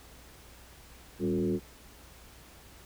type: tone with frequency modulation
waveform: sine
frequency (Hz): 277.2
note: C#4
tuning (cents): 0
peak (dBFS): -26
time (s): 1.19-1.6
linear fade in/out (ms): 50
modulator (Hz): 80.8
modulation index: 1.7
effects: added 60 Hz sine -56 dBFS peak until 2.85 s + pink hiss -54 dBFS RMS until 2.85 s